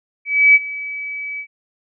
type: tone with ADSR envelope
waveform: sine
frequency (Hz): 2288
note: D7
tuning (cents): -46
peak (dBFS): -5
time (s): 0.25-1.47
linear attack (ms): 300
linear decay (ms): 33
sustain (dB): -19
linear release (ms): 76
effects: none